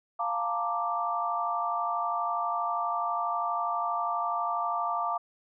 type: chord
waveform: sine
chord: Bb major seventh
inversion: second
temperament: equal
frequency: 698.5 / 880 / 932.3 / 1174.7 Hz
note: F5 / A5 / Bb5 / D6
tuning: 0 / 0 / 0 / 0 cents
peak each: -32 / -36 / -35 / -30 dBFS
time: 0.19-5.18 s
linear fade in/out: 10 ms
effects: none